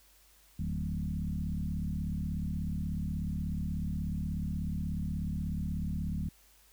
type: tone with frequency modulation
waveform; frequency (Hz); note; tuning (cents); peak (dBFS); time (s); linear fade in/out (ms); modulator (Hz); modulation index
sine; 123.47; B2; 0; -31; 0.59-6.29; 5; 36.5; 2.5
effects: added 50 Hz sine -65 dBFS peak until 6.72 s + white hiss -63 dBFS RMS until 6.72 s